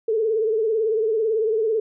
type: tone with vibrato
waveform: sine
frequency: 440 Hz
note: A4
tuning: in tune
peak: -18 dBFS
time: 0.08-1.8 s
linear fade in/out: 5 ms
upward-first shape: triangle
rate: 18 Hz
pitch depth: 91 cents each way
effects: none